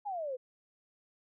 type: exponential sweep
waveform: sine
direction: down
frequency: 851 to 490.2 Hz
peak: -34 dBFS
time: 0.05-0.37 s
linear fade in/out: 20 ms
effects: none